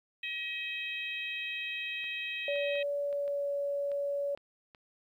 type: harmonic tone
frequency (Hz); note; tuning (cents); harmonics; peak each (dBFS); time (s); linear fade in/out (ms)
636; D#5; +38; 3 / 4 / 5 / 6; -42 / -36 / -43 / -45; 0.23-2.83; 5
type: clicks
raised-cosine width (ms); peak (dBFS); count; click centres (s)
0.3; -37; 8; 2.042 / 2.559 / 2.755 / 3.128 / 3.279 / 3.917 / 4.375 / 4.748
type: tone with pitch glide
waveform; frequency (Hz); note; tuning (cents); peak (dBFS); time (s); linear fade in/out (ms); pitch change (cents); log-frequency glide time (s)
sine; 572 to 566.7; D5 to C#5; -46 to +38; -30; 2.48-4.35; 2; -16; 3.01-3.51
effects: 11-bit